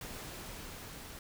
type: noise with level ramp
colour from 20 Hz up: pink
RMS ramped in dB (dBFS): -44 to -48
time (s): 0.01-1.19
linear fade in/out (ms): 2
effects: none